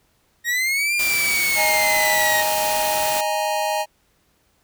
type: linear two-way sweep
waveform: 40% pulse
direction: up then down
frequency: 1864.7 to 2404 to 1864.7 Hz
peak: -18 dBFS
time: 0.44-2.44 s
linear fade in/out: 50 ms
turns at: 0.95 s
type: noise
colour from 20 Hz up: white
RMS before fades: -26 dBFS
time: 0.99-3.21 s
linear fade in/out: 5 ms
type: chord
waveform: square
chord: D# suspended fourth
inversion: none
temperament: just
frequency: 622.3 / 829.7 / 933.4 Hz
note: D#5 / G#5 / A#5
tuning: 0 / -2 / +2 cents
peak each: -25 / -24 / -28 dBFS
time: 1.55-3.86 s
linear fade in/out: 50 ms
effects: pink hiss -63 dBFS RMS until 4.63 s